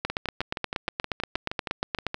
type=two click trains; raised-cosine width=0.3 ms; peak=-14 / -10 dBFS; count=14 / 18; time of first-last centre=0.1-2.144 / 0.05-2.067 s; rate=6.36 / 8.43 Hz; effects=none